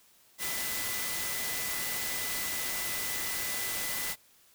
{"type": "tone in noise", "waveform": "sine", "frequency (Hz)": 2000, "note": "B6", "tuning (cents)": 21, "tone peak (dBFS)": -40, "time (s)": [0.38, 4.16], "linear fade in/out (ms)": 50, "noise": "white", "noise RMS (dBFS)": -34, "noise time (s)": [0.38, 4.16], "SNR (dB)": -9, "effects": ["white hiss -62 dBFS RMS until 4.54 s"]}